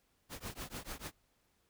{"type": "noise with tremolo", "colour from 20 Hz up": "pink", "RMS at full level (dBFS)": -41, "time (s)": [0.29, 1.12], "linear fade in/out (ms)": 50, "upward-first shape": "triangle", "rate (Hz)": 6.8, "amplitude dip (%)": 100, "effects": ["pink hiss -75 dBFS RMS until 1.69 s"]}